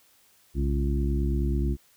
harmonic tone with a mistuned harmonic, 69.3 Hz, C#2, in tune, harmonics 1 / 2 / 3 / 4 / 5, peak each -24 / -31 / -33 / -35 / -34 dBFS, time 0.54-1.77 s, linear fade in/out 50 ms, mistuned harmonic 1, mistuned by -150 cents, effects white hiss -61 dBFS RMS until 1.96 s

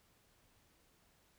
silence, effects pink hiss -71 dBFS RMS until 1.38 s

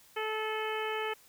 harmonic tone with a mistuned harmonic, 434.9 Hz, A4, 20 cents flat, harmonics 1 / 2 / 3 / 4 / 5 / 6 / 7, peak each -35 / -38 / -40 / -41 / -42 / -43 / -43 dBFS, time 0.16-1.14 s, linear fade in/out 10 ms, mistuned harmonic 6, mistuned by -21 cents, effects white hiss -60 dBFS RMS until 1.28 s

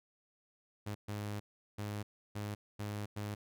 sawtooth tone bursts at uneven times, 103.83 Hz, G#2, in tune, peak -34 dBFS, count 6, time 0.86-0.95 / 1.08-1.4 / 1.78-2.03 / 2.35-2.55 / 2.79-3.06 / 3.16-3.35 s, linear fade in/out 10 ms, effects none

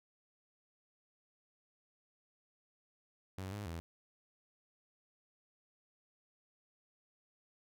sawtooth tone with pitch steps, 94.7 / 103.2 / 83.2 Hz, F#2 / G#2 / E2, +41 / -10 / +17 cents, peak -37 dBFS, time 3.38-3.8 s, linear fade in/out 0 ms, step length 140 ms, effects none

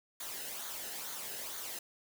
white noise with flanger, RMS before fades -42 dBFS, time 0.2-1.79 s, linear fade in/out 5 ms, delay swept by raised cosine 0.37 to 0.89 ms, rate 2.2 Hz, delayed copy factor -0.55, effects none

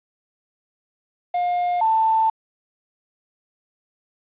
triangle / sine tone pair in turn, 710 / 887.9 Hz, F5 / A5, +28 / +15 cents, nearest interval major third, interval 387 cents, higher second, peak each -17 / -15 dBFS, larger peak second, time 1.34-1.81 / 1.81-2.3 s, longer second, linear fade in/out 5 ms, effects resampled to 8000 Hz + 8-bit

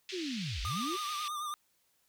white band-pass noise, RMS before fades -43 dBFS, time 0.09-1.28 s, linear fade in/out 0 ms, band 2200 to 4700 Hz, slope 24 dB/octave
sine linear two-way sweep, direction down then up, 390 to 43.06 to 390 Hz, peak -35 dBFS, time 0.12-0.97 s, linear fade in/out 20 ms, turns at 0.62 s
square tone with vibrato, 1202 Hz, D6, 40 cents sharp, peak -36 dBFS, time 0.65-1.54 s, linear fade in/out 0 ms, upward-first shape triangle, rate 9.2 Hz, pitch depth 62 cents each way
effects white hiss -73 dBFS RMS until 2.08 s

